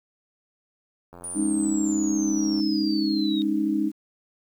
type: click train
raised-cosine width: 1 ms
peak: -30 dBFS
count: 129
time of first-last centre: 1.13-2.6 s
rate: 87.1 Hz
type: exponential sweep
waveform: sine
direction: down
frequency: 9630 to 3722 Hz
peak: -31 dBFS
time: 1.24-3.42 s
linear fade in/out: 0 ms
type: chord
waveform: sine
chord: Ab suspended fourth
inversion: none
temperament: equal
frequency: 207.7 / 277.2 / 311.1 Hz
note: Ab3 / Db4 / Eb4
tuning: 0 / 0 / 0 cents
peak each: -27 / -28 / -23 dBFS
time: 1.34-3.92 s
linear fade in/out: 50 ms
effects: 9-bit